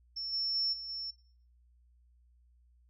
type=tone with level steps; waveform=sine; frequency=5400 Hz; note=E8; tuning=41 cents sharp; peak=-36 / -31 / -29 / -40 / -37 dBFS; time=0.16-1.11 s; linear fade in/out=10 ms; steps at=0.32 / 0.54 / 0.72 / 0.88 s; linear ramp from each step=20 ms; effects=noise-tail reverb RT60 0.6 s tail -22 dB re dry + added 60 Hz sine -62 dBFS peak until 2.89 s